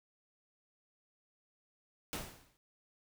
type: noise with exponential decay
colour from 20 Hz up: pink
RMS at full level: -37 dBFS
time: 2.13-2.57 s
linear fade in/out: 0 ms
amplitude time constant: 95 ms
effects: none